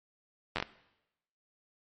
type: slowing click train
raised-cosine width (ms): 0.3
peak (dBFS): -15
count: 5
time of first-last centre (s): 0.56-0.625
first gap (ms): 10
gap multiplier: 1.34
effects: noise-tail reverb RT60 0.9 s tail -18 dB re dry + MP3 48 kbps